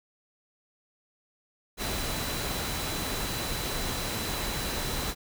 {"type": "tone in noise", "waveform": "sine", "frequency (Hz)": 3984, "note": "B7", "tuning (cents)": 14, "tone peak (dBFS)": -40, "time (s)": [1.77, 5.15], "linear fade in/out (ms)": 50, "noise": "pink", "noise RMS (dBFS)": -32, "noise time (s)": [1.77, 5.15], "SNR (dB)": -11, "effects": []}